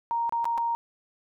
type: tone with dropouts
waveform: sine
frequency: 932.3 Hz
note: A#5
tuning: in tune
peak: -24 dBFS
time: 0.11-0.75 s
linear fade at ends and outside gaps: 0 ms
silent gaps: 0.294-0.324 / 0.444-0.454 / 0.577-0.581 s
effects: none